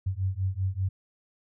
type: beating tone pair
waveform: sine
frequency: 92.5 / 97.6 Hz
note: F#2 / G2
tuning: 0 / -7 cents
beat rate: 5.1 Hz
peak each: -29 / -29 dBFS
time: 0.06-0.89 s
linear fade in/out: 10 ms
effects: none